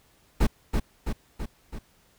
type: noise with echo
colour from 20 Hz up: brown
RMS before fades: -19 dBFS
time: 0.4-0.47 s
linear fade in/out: 10 ms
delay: 330 ms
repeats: 4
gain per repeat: -4 dB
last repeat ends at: 1.79 s
effects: pink hiss -62 dBFS RMS until 2.18 s